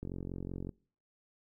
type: click train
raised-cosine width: 3 ms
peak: -27 dBFS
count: 31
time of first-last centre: 0.03-0.692 s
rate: 45.3 Hz
effects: noise-tail reverb RT60 0.5 s tail -26 dB re dry